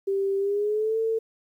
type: tone with pitch glide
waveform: sine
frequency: 392.2 to 447.9 Hz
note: G4 to A4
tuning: +1 to +31 cents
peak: -22 dBFS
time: 0.07-1.19 s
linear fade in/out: 10 ms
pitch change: +230 cents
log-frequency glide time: 0.38-0.98 s
effects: 10-bit